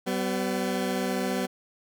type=tone pair together; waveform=20% pulse; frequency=191.17 / 250.1 Hz; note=G3 / B3; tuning=-43 / +22 cents; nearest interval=perfect fourth; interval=465 cents; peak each=-24 dBFS; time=0.06-1.47 s; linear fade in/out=20 ms; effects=none